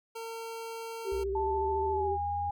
25% pulse tone, 455.1 Hz, A#4, 42 cents flat, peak -34 dBFS, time 0.15-1.24 s, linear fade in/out 10 ms
sine tone with vibrato, 391.5 Hz, G4, 2 cents flat, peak -30 dBFS, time 1.04-2.18 s, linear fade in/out 50 ms, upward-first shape square, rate 14 Hz, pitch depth 26 cents each way
sine linear sweep, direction up, 61.74 to 86.9 Hz, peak -38 dBFS, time 1.12-2.5 s, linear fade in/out 0 ms
sine tone with pitch glide, 880 to 816.3 Hz, A5 to G#5, 0 to -30 cents, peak -30 dBFS, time 1.35-2.51 s, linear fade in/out 5 ms, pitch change -130 cents, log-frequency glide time 1.88-2.12 s
effects none

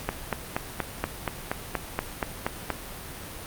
click train, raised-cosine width 0.5 ms, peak -10 dBFS, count 12, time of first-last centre 0.09-2.703 s, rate 4.21 Hz, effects pink hiss -39 dBFS RMS until 3.46 s + Opus 48 kbps

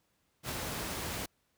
pink noise with ADSR envelope, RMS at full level -35 dBFS, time 0.43-1.26 s, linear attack 64 ms, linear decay 5 ms, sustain -2 dB, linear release 6 ms, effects pink hiss -75 dBFS RMS until 1.57 s + high-pass 60 Hz 12 dB/octave

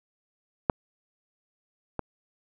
clicks, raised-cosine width 1 ms, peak -6 / -15 dBFS, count 2, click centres 0.698 / 1.993 s, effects none

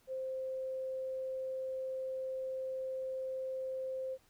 sine tone, 523.3 Hz, C5, in tune, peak -36 dBFS, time 0.07-4.18 s, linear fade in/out 50 ms, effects pink hiss -69 dBFS RMS until 4.29 s

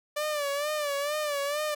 sawtooth tone with vibrato, 585 Hz, D5, 7 cents flat, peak -24 dBFS, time 0.16-1.75 s, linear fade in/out 10 ms, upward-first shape sine, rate 2.2 Hz, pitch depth 75 cents each way, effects none

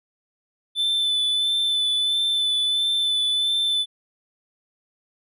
triangle tone with vibrato, 3515 Hz, A7, 2 cents flat, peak -18 dBFS, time 0.75-3.86 s, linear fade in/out 50 ms, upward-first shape sine, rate 1.5 Hz, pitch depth 19 cents each way, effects none

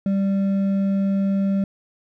triangle tone with hard clipping, 196 Hz, G3, in tune, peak -19 dBFS, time 0.06-1.64 s, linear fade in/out 2 ms, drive 8 dB, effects none

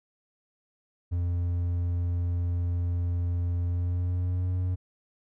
triangle tone with pitch glide, 87.31 to 90.91 Hz, F2 to F#2, 0 to -30 cents, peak -23 dBFS, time 1.11-4.76 s, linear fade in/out 20 ms, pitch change +70 cents, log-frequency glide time 3.65-4.52 s, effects none

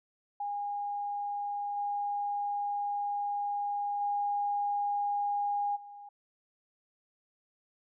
sine tone with level steps, 816 Hz, G#5, 31 cents flat, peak -32 / -30 / -28 / -45 dBFS, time 0.4-6.09 s, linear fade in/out 5 ms, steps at 1.76 / 4 / 5.75 s, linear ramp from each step 20 ms, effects none

